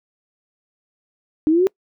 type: exponential sweep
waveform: sine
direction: up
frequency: 300.7 to 390.5 Hz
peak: -12 dBFS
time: 1.47-1.67 s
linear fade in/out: 0 ms
effects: noise-tail reverb RT60 0.1 s tail -25 dB re dry